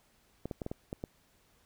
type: clicks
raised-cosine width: 2 ms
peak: -23 dBFS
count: 7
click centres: 0.456 / 0.512 / 0.618 / 0.664 / 0.715 / 0.929 / 1.039 s
effects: pink hiss -68 dBFS RMS until 1.65 s